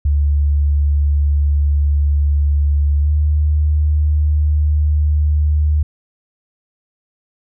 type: tone with pitch glide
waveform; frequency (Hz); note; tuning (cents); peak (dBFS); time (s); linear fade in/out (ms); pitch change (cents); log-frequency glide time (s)
sine; 72.4 to 75.04; D2 to D2; -24 to +38; -11; 0.05-5.83; 5; +62; 3.01-3.1
effects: none